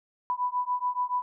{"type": "beating tone pair", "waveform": "sine", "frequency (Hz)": [987.8, 994.8], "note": ["B5", "B5"], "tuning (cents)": [0, 12], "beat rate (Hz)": 7, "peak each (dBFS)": -29, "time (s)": [0.3, 1.22], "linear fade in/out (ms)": 0, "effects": []}